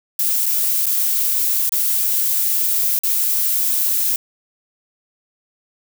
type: noise with dropouts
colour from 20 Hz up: violet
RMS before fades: -18 dBFS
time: 0.19-4.16 s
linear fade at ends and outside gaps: 2 ms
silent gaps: 0.458-0.463 / 0.859-0.865 / 1.693-1.721 / 2.99-3.035 s
effects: none